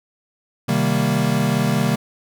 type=chord; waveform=square; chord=C minor seventh; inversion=none; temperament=equal; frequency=130.81 / 155.56 / 196 / 233.1 Hz; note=C3 / Eb3 / G3 / Bb3; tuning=0 / 0 / 0 / 0 cents; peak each=-23 dBFS; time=0.68-1.96 s; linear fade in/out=10 ms; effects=none